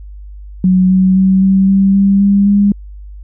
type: tone with pitch steps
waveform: sine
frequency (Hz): 185 / 187.37 / 189.76 / 192.19 / 194.65 / 197.14 / 199.66 / 202.2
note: F#3 / F#3 / F#3 / G3 / G3 / G3 / G3 / G#3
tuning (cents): 0 / +22 / +44 / -34 / -12 / +10 / +32 / -46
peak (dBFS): -6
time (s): 0.64-2.72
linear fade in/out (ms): 2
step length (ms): 260
effects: added 50 Hz sine -28 dBFS peak until 3.23 s